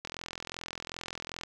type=click train; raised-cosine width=0.2 ms; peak=-20 dBFS; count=60; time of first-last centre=0.05-1.435 s; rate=42.6 Hz; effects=none